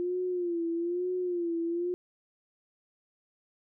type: tone with vibrato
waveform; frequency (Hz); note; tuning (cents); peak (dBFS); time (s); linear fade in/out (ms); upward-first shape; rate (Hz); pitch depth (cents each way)
sine; 349.2; F4; 0; -28; 0-1.94; 0; sine; 1.1; 78
effects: none